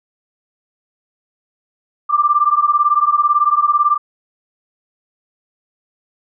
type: beating tone pair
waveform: sine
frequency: 1175 / 1193 Hz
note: D6 / D6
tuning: +1 / +27 cents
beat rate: 18 Hz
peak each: -14 dBFS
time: 2.09-3.98 s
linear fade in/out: 20 ms
effects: none